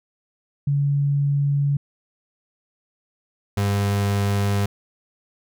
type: tone pair in turn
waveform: sine / 35% pulse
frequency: 142 / 100.63 Hz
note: C#3 / G2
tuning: +42 / +46 cents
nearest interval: tritone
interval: 596 cents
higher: first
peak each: -17 dBFS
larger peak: neither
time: 0.67-1.77 / 3.57-4.66 s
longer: first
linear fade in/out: 5 ms
effects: none